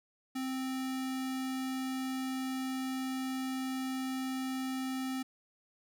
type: tone with notch filter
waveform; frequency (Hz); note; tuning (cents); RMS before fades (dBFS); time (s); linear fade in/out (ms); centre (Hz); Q
square; 261.6; C4; 0; -36; 0.35-5.23; 10; 530; 1.2
effects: none